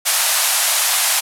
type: band-pass noise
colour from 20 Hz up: white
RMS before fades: -17 dBFS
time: 0.05-1.21 s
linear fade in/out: 20 ms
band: 610 to 13000 Hz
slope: 48 dB/octave
effects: none